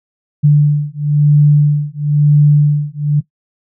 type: beating tone pair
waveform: sine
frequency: 146.83 / 147.83 Hz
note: D3 / D3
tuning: 0 / +12 cents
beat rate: 1 Hz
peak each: -10 dBFS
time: 0.43-3.21 s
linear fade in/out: 20 ms
effects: noise-tail reverb RT60 0.1 s tail -17 dB re dry

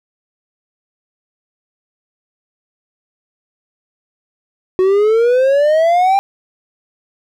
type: exponential sweep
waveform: triangle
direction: up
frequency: 367.4 to 800 Hz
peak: -7 dBFS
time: 4.79-6.19 s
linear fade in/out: 0 ms
effects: none

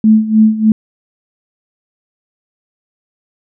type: tone with tremolo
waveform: sine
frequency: 217.8 Hz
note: A3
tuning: 17 cents flat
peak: -3 dBFS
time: 0.04-0.72 s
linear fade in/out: 2 ms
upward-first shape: sine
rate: 3.3 Hz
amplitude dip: 80%
effects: none

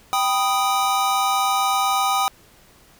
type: chord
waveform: square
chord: G augmented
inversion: none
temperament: equal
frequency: 784 / 987.8 / 1244.5 Hz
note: G5 / B5 / D#6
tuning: 0 / 0 / 0 cents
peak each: -22 / -27 / -22 dBFS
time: 0.13-2.28 s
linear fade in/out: 0 ms
effects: pink hiss -52 dBFS RMS until 2.99 s

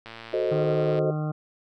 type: click train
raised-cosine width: 0.3 ms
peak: -24 dBFS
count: 107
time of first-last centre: 0.06-0.99 s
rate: 114 Hz
type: chord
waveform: sine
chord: F# diminished seventh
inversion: none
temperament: equal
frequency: 370 / 440 / 523.3 / 622.3 Hz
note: F#4 / A4 / C5 / Eb5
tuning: 0 / 0 / 0 / 0 cents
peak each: -28 dBFS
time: 0.33-1.11 s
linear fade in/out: 5 ms
type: harmonic tone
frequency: 153 Hz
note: D#3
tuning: 29 cents flat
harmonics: 1 / 2 / 3 / 4 / 5 / 7 / 8 / 9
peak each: -26 / -35 / -40 / -38 / -40 / -47 / -45 / -45 dBFS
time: 0.51-1.32 s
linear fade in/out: 10 ms
effects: none

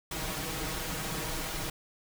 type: noise with comb filter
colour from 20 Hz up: pink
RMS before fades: -35 dBFS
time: 0.11-1.7 s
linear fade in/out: 5 ms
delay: 6.3 ms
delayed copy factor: +0.95
effects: none

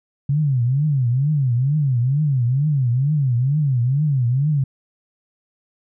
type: tone with vibrato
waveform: sine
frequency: 135 Hz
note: C#3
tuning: 45 cents flat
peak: -15 dBFS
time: 0.29-4.64 s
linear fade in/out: 5 ms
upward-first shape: triangle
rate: 2.2 Hz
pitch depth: 260 cents each way
effects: none

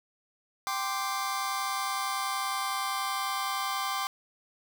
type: chord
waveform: sawtooth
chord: G suspended fourth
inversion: none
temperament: just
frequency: 784 / 1045.3 / 1176 Hz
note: G5 / C6 / D6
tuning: 0 / -2 / +2 cents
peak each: -31 / -30 / -29 dBFS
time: 0.67-4.07 s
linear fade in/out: 0 ms
effects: none

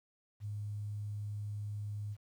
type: tone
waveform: sine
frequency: 103.83 Hz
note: G#2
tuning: in tune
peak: -37 dBFS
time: 0.4-2.17 s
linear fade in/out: 50 ms
effects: 11-bit

